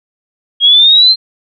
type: exponential sweep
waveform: sine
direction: up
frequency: 3250 to 4186 Hz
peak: -3 dBFS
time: 0.6-1.16 s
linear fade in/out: 50 ms
effects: none